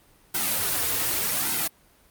white noise with flanger, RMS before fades -25 dBFS, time 0.34-1.68 s, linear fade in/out 10 ms, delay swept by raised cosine 1.7 to 5.2 ms, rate 0.84 Hz, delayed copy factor -0.85, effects pink hiss -58 dBFS RMS until 2.1 s + Opus 32 kbps

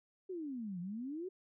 sine exponential two-way sweep, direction down then up, 387.4 to 170 to 387.4 Hz, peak -39 dBFS, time 0.29-1.29 s, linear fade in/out 10 ms, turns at 0.8 s, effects none

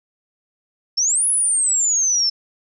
sine exponential two-way sweep, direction up then down, 5274 to 10548 to 5274 Hz, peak -15 dBFS, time 0.97-2.3 s, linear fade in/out 10 ms, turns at 1.27 s, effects none

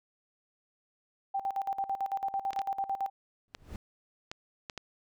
sine tone with tremolo, 784 Hz, G5, in tune, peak -28 dBFS, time 1.34-3.1 s, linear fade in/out 10 ms, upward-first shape square, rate 9 Hz, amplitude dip 80%
clicks, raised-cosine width 0.2 ms, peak -21 dBFS, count 6, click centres 2.532 / 2.591 / 3.549 / 4.315 / 4.698 / 4.777 s
brown noise with exponential growth, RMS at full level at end -39 dBFS, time 3.48-3.76 s, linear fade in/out 1 ms, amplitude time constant 60 ms
effects none

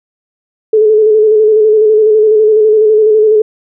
sine tone with vibrato, 430.7 Hz, A4, 37 cents flat, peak -4 dBFS, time 0.73-3.42 s, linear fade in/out 5 ms, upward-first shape square, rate 12 Hz, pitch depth 31 cents each way, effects none

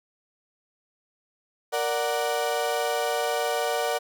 35% pulse chord, Bb augmented, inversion none, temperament equal, 466.2 / 587.3 / 740 Hz, Bb4 / D5 / F#5, 0 / 0 / 0 cents, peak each -27 dBFS, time 1.72-3.99 s, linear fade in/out 20 ms, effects none

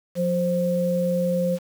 sine tone pair together, 178.36 / 525 Hz, F3 / C5, +37 / +6 cents, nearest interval octave + perfect fifth, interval 1869 cents, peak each -23 / -22 dBFS, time 0.15-1.59 s, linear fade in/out 50 ms, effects 7-bit

